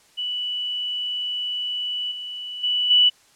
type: tone with level steps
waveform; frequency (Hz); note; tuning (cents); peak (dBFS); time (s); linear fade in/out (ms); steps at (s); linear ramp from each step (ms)
sine; 2961; F#7; +1; -24 / -30 / -19 / -12; 0.17-3.1; 20; 2.11 / 2.63 / 2.9; 10
effects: white hiss -56 dBFS RMS until 3.35 s + low-pass 9000 Hz 12 dB/octave